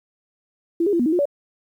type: tone with pitch steps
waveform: sine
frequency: 336.8 / 407.8 / 339.3 / 243 / 315.6 / 354.4 / 571 Hz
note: E4 / G#4 / F4 / B3 / D#4 / F4 / D5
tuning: +37 / -32 / -50 / -28 / +25 / +25 / -49 cents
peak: -16 dBFS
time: 0.8-1.255 s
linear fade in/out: 5 ms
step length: 65 ms
effects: 9-bit